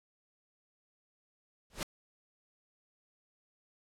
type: noise with exponential growth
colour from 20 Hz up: pink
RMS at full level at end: -30 dBFS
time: 1.7-1.83 s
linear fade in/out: 1 ms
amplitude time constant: 27 ms
effects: low-pass 10000 Hz 12 dB/octave